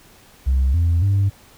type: tone with pitch steps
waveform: sine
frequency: 66 / 84.6 / 98.8 Hz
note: C2 / E2 / G2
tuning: +16 / +45 / +14 cents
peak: -12 dBFS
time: 0.46-1.3 s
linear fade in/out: 20 ms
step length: 280 ms
effects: tanh soft clip ceiling -12 dBFS + pink hiss -49 dBFS RMS until 1.57 s